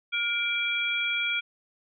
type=tone cluster; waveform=sine; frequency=1419 / 2350 / 3308 Hz; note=F6 / D7 / G#7; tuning=+27 / +1 / -8 cents; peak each=-32 / -27 / -31 dBFS; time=0.12-1.41 s; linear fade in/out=20 ms; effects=none